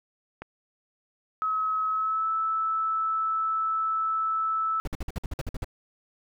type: click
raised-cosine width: 0.5 ms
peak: -22 dBFS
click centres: 0.42 s
type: tone with pitch glide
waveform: sine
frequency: 1283 to 1311.5 Hz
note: E6 to E6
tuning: -47 to -9 cents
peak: -24 dBFS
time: 1.42-4.8 s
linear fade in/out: 0 ms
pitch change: +38 cents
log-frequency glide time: 1.89-2.29 s
type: noise bursts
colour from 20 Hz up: brown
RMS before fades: -30 dBFS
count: 11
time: 4.85-5.645 s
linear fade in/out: 2 ms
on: 25 ms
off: 52 ms
effects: none